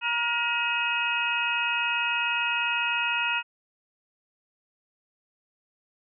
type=harmonic tone with a mistuned harmonic; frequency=473.7 Hz; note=A#4; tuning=28 cents sharp; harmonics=2 / 3 / 4 / 5 / 6; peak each=-31 / -30 / -36 / -27 / -32 dBFS; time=0.01-3.43 s; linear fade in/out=50 ms; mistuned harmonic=5; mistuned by=+120 cents; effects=none